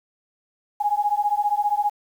sine beating tone pair, 821 / 836 Hz, G#5 / G#5, -20 / +11 cents, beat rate 15 Hz, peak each -22 dBFS, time 0.8-1.9 s, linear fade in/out 10 ms, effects 8-bit

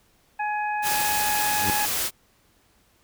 harmonic tone, 840 Hz, G#5, 19 cents sharp, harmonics 1 / 2 / 3, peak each -25 / -31 / -35 dBFS, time 0.39-1.86 s, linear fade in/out 10 ms
white noise, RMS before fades -26 dBFS, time 0.82-2.11 s, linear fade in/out 50 ms
15% pulse tone with exponential growth, 96.6 Hz, G2, 25 cents flat, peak -17 dBFS, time 1.49-1.7 s, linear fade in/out 0 ms, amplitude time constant 44 ms
effects pink hiss -62 dBFS RMS until 3.03 s

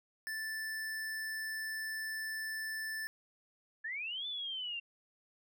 square tone, 1760 Hz, A6, in tune, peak -38 dBFS, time 0.27-3.07 s, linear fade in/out 0 ms
sine linear two-way sweep, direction up then down, 1700 to 3534 to 2736 Hz, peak -37 dBFS, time 3.84-4.8 s, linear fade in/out 10 ms, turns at 4.27 s
effects none

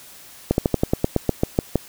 slowing click train, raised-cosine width 2 ms, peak -3 dBFS, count 12, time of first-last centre 0.51-1.757 s, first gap 71 ms, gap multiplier 1.09, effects white hiss -44 dBFS RMS until 1.88 s

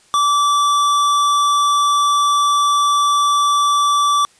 sine tone with hard clipping, 1160 Hz, D6, 22 cents flat, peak -14 dBFS, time 0.14-4.25 s, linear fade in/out 0 ms, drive 17 dB, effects white hiss -52 dBFS RMS until 4.39 s + resampled to 22050 Hz

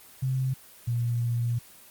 sine tone pair in turn, 131 / 118.82 Hz, C3 / A#2, +2 / +34 cents, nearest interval major second, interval 168 cents, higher first, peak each -24 dBFS, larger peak neither, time 0.22-0.54 / 0.87-1.59 s, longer second, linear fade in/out 10 ms, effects white hiss -51 dBFS RMS until 1.9 s + Opus 24 kbps

